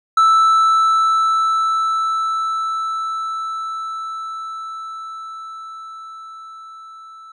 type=tone with level ramp; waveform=triangle; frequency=1318.5 Hz; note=E6; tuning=in tune; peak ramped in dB=-7 to -35 dBFS; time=0.17-7.32 s; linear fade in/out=5 ms; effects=resampled to 22050 Hz